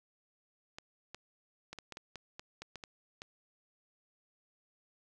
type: clicks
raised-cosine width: 0.2 ms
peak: -27 dBFS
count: 12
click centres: 0.785 / 1.146 / 1.73 / 1.787 / 1.923 / 1.971 / 2.157 / 2.395 / 2.62 / 2.757 / 2.838 / 3.219 s
effects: none